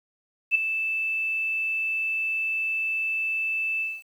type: tone with ADSR envelope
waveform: sine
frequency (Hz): 2637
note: E7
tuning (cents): 0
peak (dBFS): -14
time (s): 0.51-4.03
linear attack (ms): 41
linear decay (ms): 7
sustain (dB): -10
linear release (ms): 220
effects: 9-bit